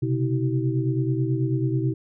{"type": "tone cluster", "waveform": "sine", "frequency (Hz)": [127.1, 136.3, 322, 383], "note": ["C3", "C#3", "E4", "G4"], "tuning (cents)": [-50, -29, -41, -40], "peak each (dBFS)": [-23, -28, -27, -31], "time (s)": [0.02, 1.94], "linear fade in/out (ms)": 10, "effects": []}